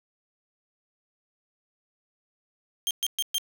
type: tone bursts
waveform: sawtooth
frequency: 3187 Hz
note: G7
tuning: 28 cents sharp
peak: -21 dBFS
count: 4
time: 2.87-3.382 s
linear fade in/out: 0 ms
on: 38 ms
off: 120 ms
effects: none